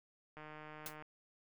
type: click train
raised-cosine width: 0.5 ms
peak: -36 dBFS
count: 101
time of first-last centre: 0.37-1.024 s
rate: 153 Hz
type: noise with exponential decay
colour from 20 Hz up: white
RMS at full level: -40 dBFS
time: 0.86-0.96 s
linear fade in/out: 1 ms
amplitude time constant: 20 ms
effects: none